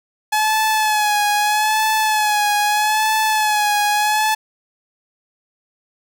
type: tone with vibrato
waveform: sawtooth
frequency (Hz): 850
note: G#5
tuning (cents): +40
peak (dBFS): -11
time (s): 0.32-4.35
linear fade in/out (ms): 10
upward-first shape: sine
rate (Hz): 0.79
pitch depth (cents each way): 44
effects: none